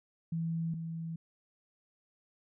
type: tone pair in turn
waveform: sine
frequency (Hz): 164.81 / 164.15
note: E3 / E3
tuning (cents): 0 / -7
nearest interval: unison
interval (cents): 7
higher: first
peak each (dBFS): -31 / -36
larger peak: first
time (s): 0.32-0.74 / 0.74-1.16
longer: neither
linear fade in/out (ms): 5
effects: none